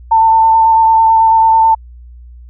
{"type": "tone with vibrato", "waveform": "sine", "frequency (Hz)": 895, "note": "A5", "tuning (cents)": 29, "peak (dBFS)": -5, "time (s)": [0.11, 1.75], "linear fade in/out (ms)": 10, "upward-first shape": "square", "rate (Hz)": 9.1, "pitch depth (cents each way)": 12, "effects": ["added 60 Hz sine -32 dBFS peak until 2.49 s"]}